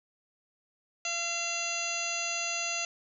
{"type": "harmonic tone", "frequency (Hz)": 683, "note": "F5", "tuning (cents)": -39, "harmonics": [1, 2, 3, 4, 5, 6, 7, 9, 10], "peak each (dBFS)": [-40, -42, -43, -34, -44, -42, -41, -36, -41], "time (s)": [1.05, 2.85], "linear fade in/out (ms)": 2, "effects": []}